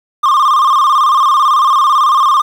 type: tone with vibrato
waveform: triangle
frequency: 1136 Hz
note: C#6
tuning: 42 cents sharp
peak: -5 dBFS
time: 0.23-2.42 s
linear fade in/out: 10 ms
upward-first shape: square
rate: 18 Hz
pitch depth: 99 cents each way
effects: 7-bit